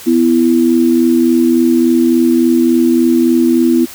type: tone pair together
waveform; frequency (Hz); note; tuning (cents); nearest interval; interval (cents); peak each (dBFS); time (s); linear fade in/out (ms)
sine; 249.5 / 333; B3 / E4; +18 / +18; perfect fourth; 500; -10; 0.06-3.86; 20
effects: white hiss -32 dBFS RMS until 3.94 s